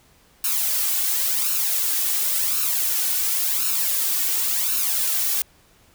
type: noise with flanger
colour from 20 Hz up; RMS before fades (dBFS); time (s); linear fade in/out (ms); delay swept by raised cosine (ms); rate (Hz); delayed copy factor
blue; -22; 0.44-5.42; 2; 0.73 to 2.73; 0.93; +0.7
effects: pink hiss -56 dBFS RMS until 5.94 s